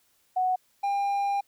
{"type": "tone pair in turn", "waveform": ["sine", "triangle"], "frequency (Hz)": [740, 801.1], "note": ["F#5", "G5"], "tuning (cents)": [0, 37], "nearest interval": "minor second", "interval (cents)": 137, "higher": "second", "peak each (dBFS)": -22, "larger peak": "neither", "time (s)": [[0.36, 0.56], [0.83, 1.41]], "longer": "second", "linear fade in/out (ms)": 10, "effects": ["white hiss -67 dBFS RMS until 1.47 s"]}